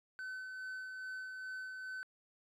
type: tone with tremolo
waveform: triangle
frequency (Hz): 1519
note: F#6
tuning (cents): +45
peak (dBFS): -39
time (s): 0.19-2.03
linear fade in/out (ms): 0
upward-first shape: sine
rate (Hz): 2.4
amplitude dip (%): 30
effects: resampled to 32000 Hz